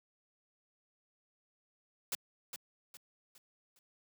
white noise with echo, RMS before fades -36 dBFS, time 2.12-2.15 s, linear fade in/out 2 ms, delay 410 ms, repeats 4, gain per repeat -8 dB, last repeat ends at 3.79 s, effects high-pass 150 Hz 12 dB/octave

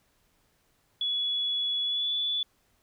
sine tone with pitch glide, 3392 to 3453 Hz, G#7 to A7, +36 to -33 cents, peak -26 dBFS, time 1.01-2.43 s, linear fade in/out 2 ms, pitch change +31 cents, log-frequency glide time 1.83-2.11 s, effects pink hiss -69 dBFS RMS until 2.82 s

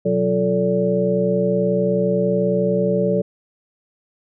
sine tone cluster, 125.9 / 184.6 / 348.2 / 439.3 / 574 Hz, B2 / F#3 / F4 / A4 / D5, +34 / -4 / -5 / -3 / -40 cents, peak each -29 / -20 / -28 / -20 / -21 dBFS, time 0.05-3.22 s, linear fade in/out 10 ms, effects none

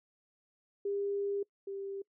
sine tone pair in turn, 401.5 / 393.9 Hz, G4 / G4, +41 / +8 cents, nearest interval unison, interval 33 cents, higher first, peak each -31 / -37 dBFS, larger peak first, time 0.85-1.43 / 1.67-2.02 s, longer first, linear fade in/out 5 ms, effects noise-tail reverb RT60 0.1 s tail -24 dB re dry

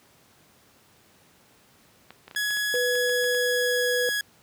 clicks, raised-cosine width 0.3 ms, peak -26 dBFS, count 11, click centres 2.106 / 2.28 / 2.312 / 2.349 / 2.507 / 2.57 / 2.753 / 2.954 / 3.095 / 3.242 / 3.348 s
sawtooth tone with pitch glide, 1681 to 1669.4 Hz, G#6 to G#6, +20 to +9 cents, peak -21 dBFS, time 2.36-4.21 s, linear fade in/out 2 ms, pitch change -11 cents, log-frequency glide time 2.99-4.07 s
sine tone, 493.3 Hz, B4, 2 cents flat, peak -24 dBFS, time 2.74-4.09 s, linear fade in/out 0 ms
effects pink hiss -58 dBFS RMS until 4.42 s + high-pass 100 Hz 12 dB/octave

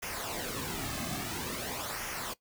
pink noise with flanger, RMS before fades -37 dBFS, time 0.02-2.34 s, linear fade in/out 10 ms, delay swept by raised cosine 0.24 to 2.14 ms, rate 0.49 Hz, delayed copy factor -0.65, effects noise-tail reverb RT60 0.1 s tail -18 dB re dry

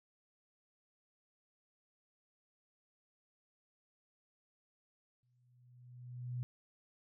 sine tone with exponential growth, 123.47 Hz, B2, in tune, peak -35 dBFS, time 5.23-6.43 s, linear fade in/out 0 ms, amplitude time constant 260 ms, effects none

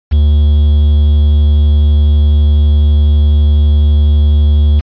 triangle tone with quantisation, 74 Hz, D2, 14 cents sharp, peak -3 dBFS, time 0.11-4.81 s, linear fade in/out 20 ms, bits 5, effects resampled to 11025 Hz

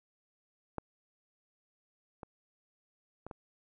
clicks, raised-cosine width 1 ms, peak -21 / -29 / -29 / -29 dBFS, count 4, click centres 0.783 / 2.232 / 3.266 / 3.312 s, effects none

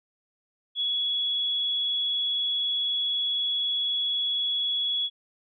sine tone, 3369 Hz, G#7, 24 cents sharp, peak -24 dBFS, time 0.75-5.1 s, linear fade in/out 50 ms, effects none

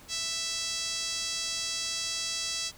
5% pulse tone with band-pass filter, 660 Hz, E5, 2 cents sharp, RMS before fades -33 dBFS, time 0.08-2.72 s, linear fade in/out 50 ms, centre 5200 Hz, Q 1.1, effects pink hiss -53 dBFS RMS until 2.77 s

